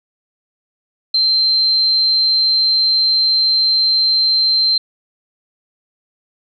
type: tone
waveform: sine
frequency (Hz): 4127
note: C8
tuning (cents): -25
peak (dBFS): -11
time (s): 1.14-4.78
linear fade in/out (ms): 5
effects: none